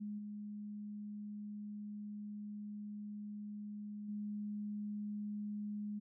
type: tone with level steps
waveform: sine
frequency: 208.1 Hz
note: G#3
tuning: 4 cents sharp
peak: -40 / -43 / -39 dBFS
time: 0-6 s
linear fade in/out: 20 ms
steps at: 0.18 / 4.08 s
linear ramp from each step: 10 ms
effects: none